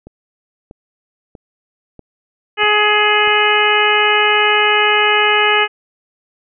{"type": "click train", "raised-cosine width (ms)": 2, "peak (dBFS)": -22, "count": 6, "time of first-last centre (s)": [0.07, 3.275], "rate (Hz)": 1.56}
{"type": "harmonic tone", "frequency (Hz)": 420.2, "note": "G#4", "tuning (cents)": 20, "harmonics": [1, 2, 3, 4, 5, 6, 7], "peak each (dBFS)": [-18, -18, -18, -18, -18, -18, -18], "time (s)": [2.57, 5.68], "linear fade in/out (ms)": 50}
{"effects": []}